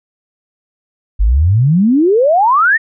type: exponential sweep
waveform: sine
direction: up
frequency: 46 to 1899 Hz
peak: -7 dBFS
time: 1.19-2.78 s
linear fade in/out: 20 ms
effects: none